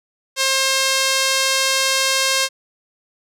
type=tone with band-pass filter; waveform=sawtooth; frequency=533 Hz; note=C5; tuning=32 cents sharp; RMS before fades=-18 dBFS; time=0.36-2.49 s; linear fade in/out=50 ms; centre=5300 Hz; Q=0.8; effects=none